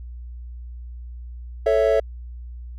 triangle chord, A major, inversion none, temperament equal, 440 / 554.4 / 659.3 Hz, A4 / C#5 / E5, 0 / 0 / 0 cents, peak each -18 dBFS, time 1.66-2 s, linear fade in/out 5 ms, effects added 60 Hz sine -33 dBFS peak until 2.78 s

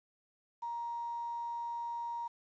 sine tone with quantisation, 940 Hz, A#5, 14 cents sharp, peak -36 dBFS, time 0.62-2.28 s, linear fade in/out 10 ms, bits 10, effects resampled to 16000 Hz

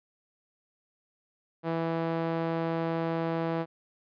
sawtooth tone with band-pass filter, 164.81 Hz, E3, in tune, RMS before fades -30 dBFS, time 1.63-3.66 s, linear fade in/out 50 ms, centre 590 Hz, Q 0.79, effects resampled to 11025 Hz

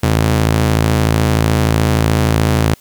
sawtooth ring-modulated tone, 110 Hz, A2, in tune, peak -4 dBFS, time 0.03-2.74 s, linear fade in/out 0 ms, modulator 26.7 Hz, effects white hiss -47 dBFS RMS until 2.8 s

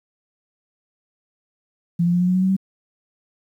sine tone with pitch steps, 171.2 / 173.99 / 176.83 / 179.71 / 182.64 / 185.62 / 188.65 / 191.72 Hz, F3 / F3 / F3 / F3 / F#3 / F#3 / F#3 / G3, -34 / -6 / +22 / +50 / -22 / +6 / +34 / -38 cents, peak -15 dBFS, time 1.99-2.566 s, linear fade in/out 10 ms, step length 72 ms, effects 9-bit

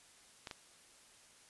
clicks, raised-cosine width 0.2 ms, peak -26 dBFS, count 2, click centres 0.472 / 0.512 s, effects white hiss -62 dBFS RMS until 1.49 s + resampled to 24000 Hz

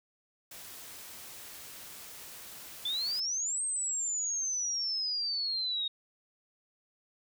white noise, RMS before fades -47 dBFS, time 0.51-3.2 s, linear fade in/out 5 ms
sine exponential two-way sweep, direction up then down, 3439 to 8460 to 3721 Hz, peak -30 dBFS, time 2.85-5.88 s, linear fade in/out 5 ms, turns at 3.63 s
effects none

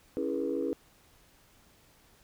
sine chord, C# minor seventh, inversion none, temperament equal with one note detuned, 277.2 / 329.6 / 415.3 / 483.4 Hz, C#4 / E4 / G#4 / B4, 0 / 0 / 0 / -37 cents, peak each -34 dBFS, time 0.17-0.73 s, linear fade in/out 0 ms, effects tanh soft clip ceiling -20 dBFS + pink hiss -62 dBFS RMS until 2.23 s

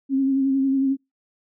sine tone with vibrato, 269.8 Hz, C#4, 47 cents flat, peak -17 dBFS, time 0.09-0.97 s, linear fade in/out 50 ms, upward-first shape sine, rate 11 Hz, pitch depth 28 cents each way, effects noise-tail reverb RT60 0.2 s tail -23 dB re dry

